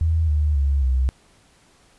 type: tone with pitch steps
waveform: sine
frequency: 80.9 / 75.05 / 69.62 / 64.58 Hz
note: E2 / D2 / C#2 / C2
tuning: -32 / +38 / +8 / -22 cents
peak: -16 dBFS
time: 0.01-1.09 s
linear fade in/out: 0 ms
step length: 270 ms
effects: pink hiss -56 dBFS RMS until 1.98 s + resampled to 24000 Hz